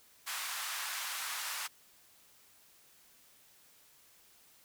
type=band-pass noise; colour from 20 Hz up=pink; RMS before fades=-39 dBFS; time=0.26-1.68 s; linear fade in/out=20 ms; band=990 to 16000 Hz; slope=24 dB/octave; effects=white hiss -63 dBFS RMS until 4.64 s